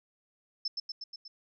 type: tone with echo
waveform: sine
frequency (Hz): 5274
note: E8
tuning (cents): 0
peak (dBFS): -29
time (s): 0.65-0.68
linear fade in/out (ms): 5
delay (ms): 120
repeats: 5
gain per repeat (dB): -3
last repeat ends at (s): 1.28
effects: none